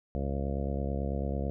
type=harmonic tone; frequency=69.1 Hz; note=C#2; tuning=5 cents flat; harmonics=1 / 2 / 3 / 4 / 5 / 6 / 7 / 8 / 9 / 10; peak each=-32 / -37 / -37 / -42 / -44 / -45 / -41 / -41 / -47 / -45 dBFS; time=0.15-1.5 s; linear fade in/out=0 ms; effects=none